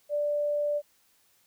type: tone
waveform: sine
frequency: 587.3 Hz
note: D5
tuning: in tune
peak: -25 dBFS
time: 0.09-0.82 s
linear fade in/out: 50 ms
effects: white hiss -66 dBFS RMS until 1.46 s